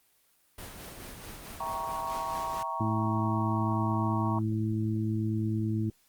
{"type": "noise with tremolo", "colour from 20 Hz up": "pink", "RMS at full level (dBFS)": -42, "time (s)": [0.58, 2.63], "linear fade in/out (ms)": 2, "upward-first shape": "sine", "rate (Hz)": 4.6, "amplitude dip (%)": 35}
{"type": "chord", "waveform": "sine", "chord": "E diminished seventh", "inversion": "none", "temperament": "equal with one note detuned", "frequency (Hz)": [659.3, 784, 935.6, 1108.7], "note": ["E5", "G5", "Bb5", "Db6"], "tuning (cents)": [0, 0, 6, 0], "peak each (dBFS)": [-40, -40, -34, -35], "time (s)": [1.6, 4.39], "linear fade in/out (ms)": 2}
{"type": "harmonic tone", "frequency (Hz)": 109.1, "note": "A2", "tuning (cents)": -14, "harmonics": [1, 2, 3], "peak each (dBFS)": [-29, -32, -34], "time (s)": [2.8, 5.9], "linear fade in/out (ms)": 5}
{"effects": ["white hiss -67 dBFS RMS until 6.08 s", "Opus 24 kbps"]}